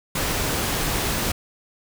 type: noise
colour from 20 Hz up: pink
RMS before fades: -24 dBFS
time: 0.15-1.32 s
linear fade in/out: 5 ms
effects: none